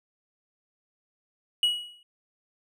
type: tone with exponential decay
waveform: triangle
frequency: 2914 Hz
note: F#7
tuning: 27 cents flat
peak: -16 dBFS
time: 1.63-2.03 s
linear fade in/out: 2 ms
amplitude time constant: 85 ms
effects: none